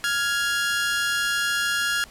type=tone pair together; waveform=sawtooth; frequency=1401 / 1667.4 Hz; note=F6 / G#6; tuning=+5 / +6 cents; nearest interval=minor third; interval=301 cents; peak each=-21 dBFS; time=0.04-2.04 s; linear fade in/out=0 ms; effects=pink hiss -48 dBFS RMS until 2.1 s + low-pass 12000 Hz 12 dB/octave